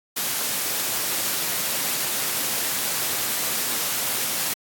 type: high-pass noise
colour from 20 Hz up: white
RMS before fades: -25 dBFS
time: 0.16-4.54 s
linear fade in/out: 10 ms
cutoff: 120 Hz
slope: 12 dB/octave
effects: AAC 64 kbps